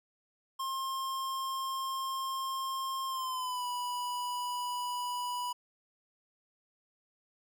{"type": "tone with pitch glide", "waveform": "square", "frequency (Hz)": [1065, 982.3], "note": ["C6", "B5"], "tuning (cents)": [30, -10], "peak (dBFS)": -34, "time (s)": [0.59, 5.53], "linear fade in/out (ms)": 10, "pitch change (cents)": -140, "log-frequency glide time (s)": [3.07, 3.66], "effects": []}